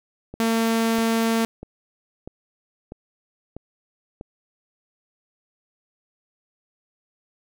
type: click train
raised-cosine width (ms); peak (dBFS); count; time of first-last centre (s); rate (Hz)
2; -22; 7; 0.34-4.211; 1.55
type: tone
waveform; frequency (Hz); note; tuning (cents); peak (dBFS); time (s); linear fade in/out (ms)
sawtooth; 226.8; A#3; -47; -15; 0.4-1.45; 0
effects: none